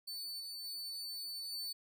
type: tone with level steps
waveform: 40% pulse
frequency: 4502 Hz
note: C#8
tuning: 26 cents sharp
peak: -40 / -42 / -40 / -38 dBFS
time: 0.07-1.73 s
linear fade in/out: 10 ms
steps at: 0.4 / 0.64 / 1.52 s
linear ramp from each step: 5 ms
effects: none